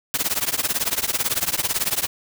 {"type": "noise with tremolo", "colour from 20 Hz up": "white", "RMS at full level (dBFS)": -19, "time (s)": [0.14, 2.07], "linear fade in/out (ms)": 0, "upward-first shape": "triangle", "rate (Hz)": 18, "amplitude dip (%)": 100, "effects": []}